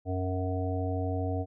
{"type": "harmonic tone", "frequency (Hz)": 92.5, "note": "F#2", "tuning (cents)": 0, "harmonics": [1, 3, 5, 7, 8], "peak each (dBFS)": [-30, -35, -37, -38, -39], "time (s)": [0.05, 1.46], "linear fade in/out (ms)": 50, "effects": []}